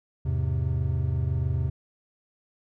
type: chord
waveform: triangle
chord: E augmented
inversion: none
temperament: equal with one note detuned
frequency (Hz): 82.41 / 103.83 / 130.13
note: E2 / G#2 / B#2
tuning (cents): 0 / 0 / -9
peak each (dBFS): -25 / -29 / -25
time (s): 0.25-1.7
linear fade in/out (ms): 10
effects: none